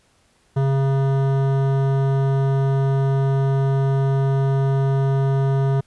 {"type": "tone with hard clipping", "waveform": "sine", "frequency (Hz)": 136, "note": "C#3", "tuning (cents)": -33, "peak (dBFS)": -18, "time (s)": [0.56, 5.81], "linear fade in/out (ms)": 10, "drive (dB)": 15, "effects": ["pink hiss -60 dBFS RMS until 5.86 s", "resampled to 24000 Hz"]}